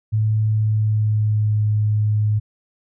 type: tone with pitch glide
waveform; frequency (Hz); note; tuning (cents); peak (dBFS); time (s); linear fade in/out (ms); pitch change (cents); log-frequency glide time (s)
sine; 108.4 to 106.17; A2 to G#2; -25 to +39; -15; 0.12-2.4; 20; -36; 0.44-1.63
effects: none